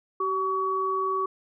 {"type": "tone pair together", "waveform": "sine", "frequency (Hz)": [382.8, 1130.7], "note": ["G4", "C#6"], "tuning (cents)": [-41, 34], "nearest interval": "octave + perfect fifth", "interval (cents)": 1875, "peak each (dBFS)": [-29, -25], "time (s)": [0.2, 1.26], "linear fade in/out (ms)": 5, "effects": []}